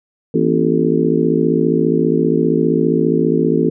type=harmonic tone with a mistuned harmonic; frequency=55 Hz; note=A1; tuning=in tune; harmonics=3 / 4 / 5 / 6 / 7 / 8; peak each=-19 / -19 / -19 / -19 / -19 / -19 dBFS; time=0.34-3.7 s; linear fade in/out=5 ms; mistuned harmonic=4; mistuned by=+120 cents; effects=none